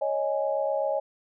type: chord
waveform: sine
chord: C# suspended second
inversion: none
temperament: equal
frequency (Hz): 554.4 / 622.3 / 830.6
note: C#5 / D#5 / G#5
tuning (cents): 0 / 0 / 0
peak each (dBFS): -27 / -28 / -32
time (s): 0.01-1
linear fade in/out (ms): 10
effects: none

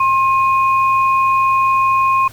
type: tone pair together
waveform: sine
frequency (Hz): 1066.2 / 2488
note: C6 / D#7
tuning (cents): +32 / -1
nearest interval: octave + minor third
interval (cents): 1467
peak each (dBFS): -11 / -22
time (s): 0-2.28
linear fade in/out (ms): 5
effects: added 111 Hz sine -39 dBFS peak until 2.32 s + pink hiss -41 dBFS RMS until 2.32 s

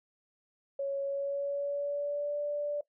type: tone with pitch glide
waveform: sine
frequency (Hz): 554.4 to 584.7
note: C#5 to D5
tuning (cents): 0 to -8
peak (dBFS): -30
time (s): 0.79-2.81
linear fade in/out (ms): 5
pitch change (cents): +92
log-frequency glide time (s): 1.02-2.38
effects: noise-tail reverb RT60 0.1 s tail -19 dB re dry

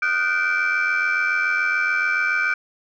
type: tone cluster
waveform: sine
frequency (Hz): 1238 / 1448 / 1535 / 2332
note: D#6 / F#6 / G6 / D7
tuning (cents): -9 / -38 / -37 / -13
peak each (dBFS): -28 / -22 / -21 / -22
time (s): 0.02-2.54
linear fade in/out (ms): 5
effects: tanh soft clip ceiling -13 dBFS

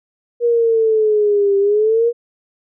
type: exponential two-way sweep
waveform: sine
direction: down then up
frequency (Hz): 478.7 to 394.6 to 478.7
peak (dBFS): -11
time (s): 0.4-2.13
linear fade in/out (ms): 50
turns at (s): 1.58
effects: none

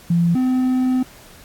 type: tone pair in turn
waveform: sine / triangle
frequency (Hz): 170.7 / 255.8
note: F3 / C4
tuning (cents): -39 / -39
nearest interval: perfect fifth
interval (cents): 700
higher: second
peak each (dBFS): -13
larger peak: neither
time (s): 0.1-0.35 / 0.35-1.03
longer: second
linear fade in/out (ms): 5
effects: pink hiss -45 dBFS RMS until 1.44 s + AAC 64 kbps

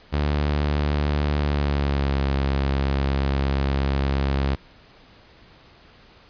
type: tone with pitch glide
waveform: sawtooth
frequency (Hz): 73.42 to 68.5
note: D2 to C#2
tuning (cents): 0 to -20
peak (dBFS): -16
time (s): 0.12-4.56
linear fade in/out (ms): 20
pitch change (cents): -120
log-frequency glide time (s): 1.38-2.2
effects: pink hiss -51 dBFS RMS until 6.29 s + resampled to 11025 Hz

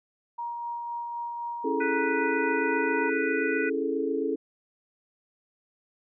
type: tone with tremolo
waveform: sine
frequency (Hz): 945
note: A#5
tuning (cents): +23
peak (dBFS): -30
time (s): 0.38-3.1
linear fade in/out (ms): 10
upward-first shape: sine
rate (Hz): 3.9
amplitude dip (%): 25
type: chord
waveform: sine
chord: A major seventh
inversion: first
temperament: just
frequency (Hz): 275 / 330 / 412.5 / 440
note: C#4 / E4 / G#4 / A4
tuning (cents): -14 / +2 / -12 / 0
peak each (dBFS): -31 / -32 / -32 / -29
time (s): 1.64-4.36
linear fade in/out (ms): 10
type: harmonic tone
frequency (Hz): 493.9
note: B4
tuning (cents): 0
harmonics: 3 / 4 / 5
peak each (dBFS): -30 / -35 / -35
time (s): 1.8-3.7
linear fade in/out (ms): 10
effects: none

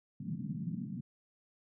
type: band-pass noise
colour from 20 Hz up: pink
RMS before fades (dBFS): -39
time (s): 0.2-1.01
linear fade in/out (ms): 10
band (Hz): 130 to 240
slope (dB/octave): 48
effects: none

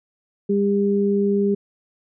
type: tone pair together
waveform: sine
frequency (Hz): 200.8 / 401.7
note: G3 / G4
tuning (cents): +42 / +42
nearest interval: octave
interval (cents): 1200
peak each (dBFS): -19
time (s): 0.49-1.55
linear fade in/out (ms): 10
effects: none

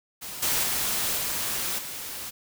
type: noise with level steps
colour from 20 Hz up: white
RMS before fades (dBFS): -37 / -25 / -27 / -29 / -36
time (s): 0.21-2.31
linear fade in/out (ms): 20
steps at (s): 0.42 / 0.63 / 1.17 / 1.78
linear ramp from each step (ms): 10
effects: none

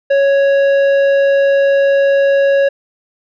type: tone with tanh clipping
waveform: sine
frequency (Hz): 554.4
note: C#5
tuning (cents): 0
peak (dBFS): -10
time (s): 0.1-2.69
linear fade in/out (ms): 10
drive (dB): 10
effects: none

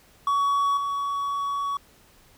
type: tone with level steps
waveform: triangle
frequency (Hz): 1126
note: C#6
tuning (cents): +27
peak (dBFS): -18 / -23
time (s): 0.27-1.77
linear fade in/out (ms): 2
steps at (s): 0.77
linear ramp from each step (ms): 2
effects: pink hiss -56 dBFS RMS until 2.37 s

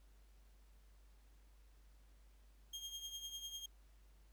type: tone with tremolo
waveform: 30% pulse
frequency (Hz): 3226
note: G7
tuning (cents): +49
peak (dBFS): -40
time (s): 2.73-3.66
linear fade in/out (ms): 5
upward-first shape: triangle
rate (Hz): 10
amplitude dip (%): 70
effects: added 50 Hz sine -62 dBFS peak until 4.32 s + pink hiss -75 dBFS RMS until 4.32 s

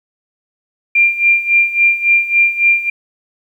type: tone with tremolo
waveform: sine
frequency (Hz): 2385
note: D7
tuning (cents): +26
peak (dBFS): -6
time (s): 0.95-2.9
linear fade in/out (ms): 5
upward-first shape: sine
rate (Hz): 3.6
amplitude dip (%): 80
effects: 8-bit

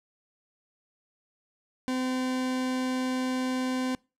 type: tone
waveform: 40% pulse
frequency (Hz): 256.5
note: C4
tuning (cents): -34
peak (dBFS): -26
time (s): 1.88-3.95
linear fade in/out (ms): 0
effects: noise-tail reverb RT60 0.3 s tail -25 dB re dry + low-pass 9000 Hz 12 dB/octave

